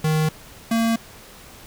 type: tone pair in turn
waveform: square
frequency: 155.9 / 227.9 Hz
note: D#3 / A#3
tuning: +4 / -39 cents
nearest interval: perfect fifth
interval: 657 cents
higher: second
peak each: -18 dBFS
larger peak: neither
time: 0.04-0.29 / 0.71-0.96 s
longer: neither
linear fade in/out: 5 ms
effects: pink hiss -44 dBFS RMS until 1.66 s